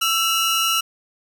sawtooth tone pair together, 1335.2 / 2877 Hz, E6 / F#7, +22 / -49 cents, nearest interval octave + minor second, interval 1329 cents, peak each -17 dBFS, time 0.01-0.81 s, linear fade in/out 10 ms, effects none

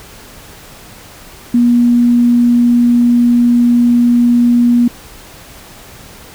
sine tone, 240.1 Hz, B3, 49 cents flat, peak -6 dBFS, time 1.54-4.88 s, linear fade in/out 5 ms, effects pink hiss -36 dBFS RMS until 6.34 s

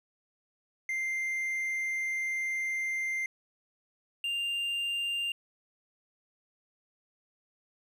triangle tone pair in turn, 2093 / 2794 Hz, C7 / F7, 0 / 0 cents, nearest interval perfect fourth, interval 500 cents, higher second, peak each -28 dBFS, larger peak neither, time 0.89-3.26 / 4.24-5.32 s, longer first, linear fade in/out 2 ms, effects none

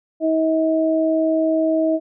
sine tone pair together, 319.5 / 639 Hz, D#4 / D#5, +46 / +46 cents, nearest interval octave, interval 1200 cents, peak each -18 dBFS, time 0.2-2 s, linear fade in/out 50 ms, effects none

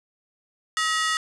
sawtooth ring-modulated tone, 1593 Hz, G6, 27 cents sharp, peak -15 dBFS, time 0.77-1.17 s, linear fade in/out 0 ms, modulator 315 Hz, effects resampled to 22050 Hz + 7-bit

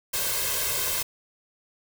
white noise with comb filter, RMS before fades -27 dBFS, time 0.13-1.03 s, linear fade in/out 10 ms, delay 1.9 ms, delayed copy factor +0.95, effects none

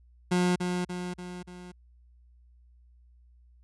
30% pulse tone with echo, 179.2 Hz, F3, 45 cents sharp, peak -20 dBFS, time 0.31-0.56 s, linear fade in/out 10 ms, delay 290 ms, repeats 4, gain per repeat -5 dB, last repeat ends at 1.72 s, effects added 60 Hz sine -55 dBFS peak until 3.63 s + resampled to 24000 Hz

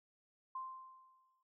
sine tone with exponential decay, 1045 Hz, C6, 2 cents flat, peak -39 dBFS, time 0.55-1.43 s, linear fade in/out 5 ms, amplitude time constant 190 ms, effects none

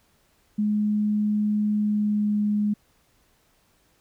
sine tone with pitch glide, 210 to 208.4 Hz, G#3 to G#3, +19 to +6 cents, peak -20 dBFS, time 0.58-2.74 s, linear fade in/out 10 ms, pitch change -13 cents, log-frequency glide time 1.74-2.41 s, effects pink hiss -64 dBFS RMS until 4 s

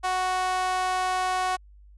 sawtooth tone with high-pass filter, 370 Hz, F#4, in tune, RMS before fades -26 dBFS, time 0.03-1.57 s, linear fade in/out 20 ms, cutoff 860 Hz, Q 4.5, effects added 50 Hz sine -48 dBFS peak until 1.97 s + resampled to 24000 Hz

